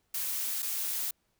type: noise with dropouts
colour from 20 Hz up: blue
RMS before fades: -33 dBFS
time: 0.14-1.11 s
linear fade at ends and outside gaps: 5 ms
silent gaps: 0.623-0.626 s
effects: pink hiss -75 dBFS RMS until 1.39 s